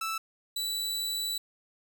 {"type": "tone pair in turn", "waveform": "sawtooth", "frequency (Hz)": [1318.5, 3951], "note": ["E6", "B7"], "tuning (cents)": [0, 0], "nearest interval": "octave + perfect fifth", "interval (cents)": 1900, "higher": "second", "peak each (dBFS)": -27, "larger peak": "neither", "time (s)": [[0.01, 0.18], [0.56, 1.38]], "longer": "second", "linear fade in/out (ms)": 5, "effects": []}